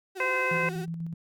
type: tone with vibrato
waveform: 35% pulse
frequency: 372.9 Hz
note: F#4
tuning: 14 cents sharp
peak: -34 dBFS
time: 0.15-0.86 s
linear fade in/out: 20 ms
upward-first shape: sine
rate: 19 Hz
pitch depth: 61 cents each way
type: harmonic tone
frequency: 515 Hz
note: C5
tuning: 28 cents flat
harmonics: 1 / 2 / 3 / 4 / 5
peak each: -31 / -31 / -31 / -31 / -31 dBFS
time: 0.2-0.69 s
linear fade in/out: 2 ms
type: tone with tremolo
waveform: sine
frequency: 166.2 Hz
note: E3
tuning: 15 cents sharp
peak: -30 dBFS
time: 0.51-1.14 s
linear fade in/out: 5 ms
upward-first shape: square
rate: 8.1 Hz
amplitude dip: 35%
effects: none